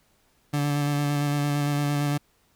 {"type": "tone with vibrato", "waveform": "30% pulse", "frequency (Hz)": 145, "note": "D3", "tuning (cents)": -22, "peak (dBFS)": -20, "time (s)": [0.53, 2.18], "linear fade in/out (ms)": 10, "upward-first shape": "square", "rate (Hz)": 8.8, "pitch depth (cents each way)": 14, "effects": ["pink hiss -65 dBFS RMS until 2.55 s"]}